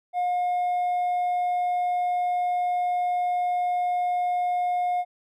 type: tone with hard clipping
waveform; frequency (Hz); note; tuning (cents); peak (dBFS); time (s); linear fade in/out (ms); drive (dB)
triangle; 716; F5; +43; -21; 0.13-5.05; 50; 1
effects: none